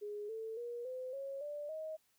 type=tone with pitch steps; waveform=sine; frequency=415.3 / 445.1 / 477.1 / 511.3 / 548 / 587.3 / 629.5 Hz; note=G#4 / A4 / A#4 / C5 / C#5 / D5 / D#5; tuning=0 / +20 / +40 / -40 / -20 / 0 / +20 cents; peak=-40 dBFS; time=0.01-1.97 s; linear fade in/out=20 ms; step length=280 ms; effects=white hiss -75 dBFS RMS until 2.18 s